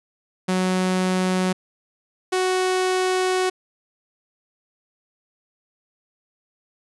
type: tone pair in turn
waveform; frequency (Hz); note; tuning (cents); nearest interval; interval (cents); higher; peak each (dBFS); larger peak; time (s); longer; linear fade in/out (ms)
sawtooth; 185 / 370.6; F#3 / F#4; 0 / +3; octave; 1203; second; -15; neither; 0.48-1.53 / 2.32-3.5; second; 10
effects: resampled to 24000 Hz